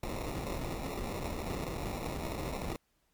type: noise with sample-and-hold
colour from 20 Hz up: pink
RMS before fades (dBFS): -37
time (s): 0.03-2.76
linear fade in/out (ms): 0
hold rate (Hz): 1575
effects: pink hiss -75 dBFS RMS until 3.13 s + MP3 96 kbps